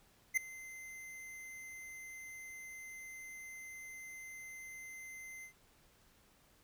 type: tone with ADSR envelope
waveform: square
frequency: 2071 Hz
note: C7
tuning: 18 cents flat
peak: -27 dBFS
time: 0.34-5.53 s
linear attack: 31 ms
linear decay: 6 ms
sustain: -21 dB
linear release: 96 ms
effects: pink hiss -68 dBFS RMS until 6.63 s